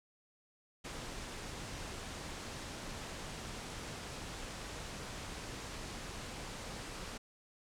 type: low-pass noise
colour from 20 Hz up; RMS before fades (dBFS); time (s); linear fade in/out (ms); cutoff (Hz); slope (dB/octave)
pink; -45; 0.84-7.18; 10; 8800; 24
effects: none